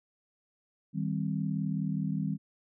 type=chord; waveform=sine; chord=C minor; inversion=first; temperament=just; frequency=156.98 / 196.22 / 261.6 Hz; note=Eb3 / G3 / C4; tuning=+16 / +2 / 0 cents; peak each=-32 / -32 / -37 dBFS; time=0.93-2.38 s; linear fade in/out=50 ms; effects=none